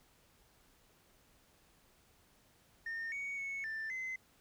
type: tone with pitch steps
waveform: sine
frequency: 1824 / 2235 / 2206 / 1776 / 2052 Hz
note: A#6 / C#7 / C#7 / A6 / C7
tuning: -38 / +14 / -9 / +16 / -34 cents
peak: -36 dBFS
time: 2.86-4.16 s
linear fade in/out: 5 ms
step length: 260 ms
effects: tanh soft clip ceiling -36 dBFS + pink hiss -68 dBFS RMS until 4.4 s